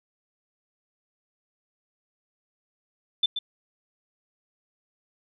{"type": "tone with echo", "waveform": "sine", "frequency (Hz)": 3533, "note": "A7", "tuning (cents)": 6, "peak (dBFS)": -18, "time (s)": [3.23, 3.26], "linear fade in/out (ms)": 5, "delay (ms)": 130, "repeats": 1, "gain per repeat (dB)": -8, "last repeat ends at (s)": 3.39, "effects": []}